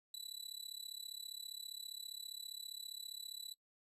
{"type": "tone with amplitude modulation", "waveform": "sawtooth", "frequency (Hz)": 3962, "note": "B7", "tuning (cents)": 5, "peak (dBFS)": -39, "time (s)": [0.14, 3.54], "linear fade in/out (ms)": 2, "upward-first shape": "sine", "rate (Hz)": 35, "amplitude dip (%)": 95, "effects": ["noise-tail reverb RT60 0.1 s tail -23 dB re dry", "resampled to 32000 Hz"]}